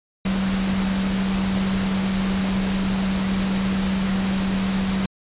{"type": "tone in noise", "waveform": "sine", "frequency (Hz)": 191.6, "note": "G3", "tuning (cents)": -39, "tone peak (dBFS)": -20, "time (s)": [0.25, 5.06], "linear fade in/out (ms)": 5, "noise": "pink", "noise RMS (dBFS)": -28, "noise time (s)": [0.25, 5.06], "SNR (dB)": 5, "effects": ["resampled to 8000 Hz"]}